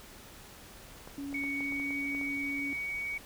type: clicks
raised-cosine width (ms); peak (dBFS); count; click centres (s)
1; -32; 9; 1.075 / 1.329 / 1.438 / 1.607 / 1.723 / 1.798 / 1.907 / 2.149 / 2.213
type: tone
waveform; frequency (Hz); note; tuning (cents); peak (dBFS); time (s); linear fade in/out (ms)
sine; 280.9; C#4; +23; -36; 1.18-2.73; 0
type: tone with pitch glide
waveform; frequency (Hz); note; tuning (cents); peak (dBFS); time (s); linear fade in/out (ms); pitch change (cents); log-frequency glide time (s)
sine; 2231 to 2247; C#7 to C#7; +11 to +23; -33; 1.34-3.18; 5; +12; 1.49-1.94
effects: pink hiss -51 dBFS RMS until 3.25 s